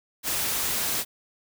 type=noise; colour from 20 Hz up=white; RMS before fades=-27 dBFS; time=0.23-1.05 s; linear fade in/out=50 ms; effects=none